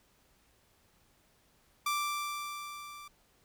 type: tone with level ramp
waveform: sawtooth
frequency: 1174.7 Hz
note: D6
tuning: in tune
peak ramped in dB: -25 to -43 dBFS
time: 1.86-3.08 s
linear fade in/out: 5 ms
effects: pink hiss -68 dBFS RMS until 3.44 s